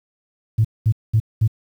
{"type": "tone bursts", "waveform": "sine", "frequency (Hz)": 110, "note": "A2", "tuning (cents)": 0, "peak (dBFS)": -11, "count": 4, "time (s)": [0.58, 1.478], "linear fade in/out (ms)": 10, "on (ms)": 67, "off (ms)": 210, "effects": ["tanh soft clip ceiling -7 dBFS", "8-bit"]}